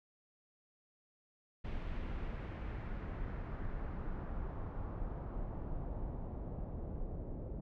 brown noise with low-pass filter sweep, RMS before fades -41 dBFS, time 1.64-7.61 s, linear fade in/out 10 ms, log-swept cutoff 2800 to 520 Hz, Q 1.3, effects none

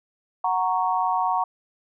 sine chord, F# major, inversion none, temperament equal, 740 / 932.3 / 1108.7 Hz, F#5 / A#5 / C#6, 0 / 0 / 0 cents, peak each -24 / -24 / -26 dBFS, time 0.44-1.44 s, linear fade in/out 5 ms, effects none

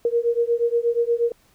sine beating tone pair, 466.2 / 474.6 Hz, A#4 / A#4, 0 / +31 cents, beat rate 8.4 Hz, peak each -21 dBFS, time 0.05-1.32 s, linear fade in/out 2 ms, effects pink hiss -59 dBFS RMS until 1.54 s

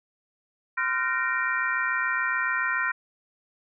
sine tone cluster, 1029 / 1393 / 1520 / 1855 / 2358 Hz, C6 / F6 / F#6 / A#6 / D7, -29 / -5 / +46 / -9 / +6 cents, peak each -32 / -28 / -31 / -28 / -34 dBFS, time 0.77-2.92 s, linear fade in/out 10 ms, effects none

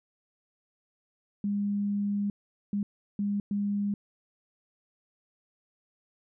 sine tone bursts at uneven times, 203.1 Hz, G#3, 38 cents flat, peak -26 dBFS, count 4, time 1.44-2.3 / 2.73-2.83 / 3.19-3.4 / 3.51-3.94 s, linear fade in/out 2 ms, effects none

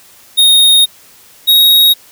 square tone pair in turn, 3715 / 3776 Hz, A#7 / A#7, -7 / +22 cents, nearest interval unison, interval 29 cents, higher second, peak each -5 dBFS, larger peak neither, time 0.37-0.86 / 1.47-1.94 s, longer first, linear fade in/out 20 ms, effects white hiss -42 dBFS RMS until 2.11 s

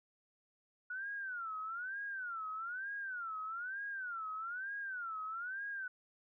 sine tone with vibrato, 1444 Hz, F#6, 43 cents flat, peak -39 dBFS, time 0.9-5.88 s, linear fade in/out 5 ms, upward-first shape sine, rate 1.1 Hz, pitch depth 220 cents each way, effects none

